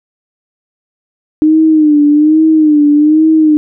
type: tone with vibrato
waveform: sine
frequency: 304.9 Hz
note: D#4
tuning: 35 cents flat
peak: -4 dBFS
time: 1.42-3.57 s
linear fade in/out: 0 ms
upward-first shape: sine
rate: 1.2 Hz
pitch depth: 72 cents each way
effects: none